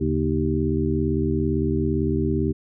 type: harmonic tone with a mistuned harmonic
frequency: 77.78 Hz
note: D#2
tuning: in tune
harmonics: 1 / 2 / 3 / 4 / 5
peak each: -26 / -26 / -26 / -26 / -26 dBFS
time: 0-2.53 s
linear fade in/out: 20 ms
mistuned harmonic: 2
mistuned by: -150 cents
effects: none